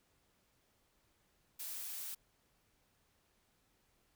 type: noise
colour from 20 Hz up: blue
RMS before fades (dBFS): -44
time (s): 1.59-2.15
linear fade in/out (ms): 10
effects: pink hiss -75 dBFS RMS until 4.15 s